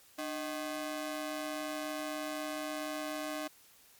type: ring-modulated tone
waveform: sawtooth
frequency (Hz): 460.8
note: A#4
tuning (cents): -20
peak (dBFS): -29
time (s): 0.18-3.48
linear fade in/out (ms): 10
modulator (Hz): 162
effects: white hiss -61 dBFS RMS until 3.99 s + MP3 96 kbps